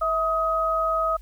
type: tone pair together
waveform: sine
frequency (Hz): 649 / 1261.8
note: E5 / D#6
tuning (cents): -27 / +24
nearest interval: octave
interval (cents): 1151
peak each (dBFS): -25 / -22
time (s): 0.01-1.17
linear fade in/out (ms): 10
effects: added 46 Hz sine -40 dBFS peak until 1.21 s + white hiss -60 dBFS RMS until 1.21 s